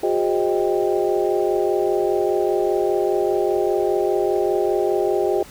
sine tone cluster, 362.3 / 407.3 / 528 / 624 / 793 Hz, F#4 / G#4 / C5 / D#5 / G5, -36 / -34 / +16 / +5 / +20 cents, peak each -21 / -21 / -28 / -25 / -27 dBFS, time 0.03-5.43 s, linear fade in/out 5 ms, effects pink hiss -43 dBFS RMS until 5.5 s

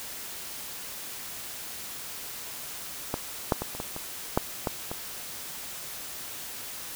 clicks, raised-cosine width 1 ms, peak -13 / -7 / -16 / -24 / -18 / -21 / -7 / -12 / -18 dBFS, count 9, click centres 3.141 / 3.522 / 3.62 / 3.75 / 3.801 / 3.964 / 4.375 / 4.672 / 4.915 s, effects white hiss -39 dBFS RMS until 6.95 s

